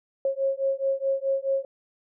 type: beating tone pair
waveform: sine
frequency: 540 / 544.7 Hz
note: C#5 / C#5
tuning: -45 / -30 cents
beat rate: 4.7 Hz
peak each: -26 dBFS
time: 0.25-1.65 s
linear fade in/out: 2 ms
effects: none